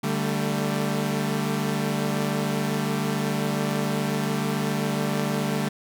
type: chord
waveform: sawtooth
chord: D suspended fourth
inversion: none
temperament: equal with one note detuned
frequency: 146.83 / 196 / 223.1 Hz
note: D3 / G3 / A3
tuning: 0 / 0 / +24 cents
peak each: -24 dBFS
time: 0.03-5.69 s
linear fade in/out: 10 ms
effects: none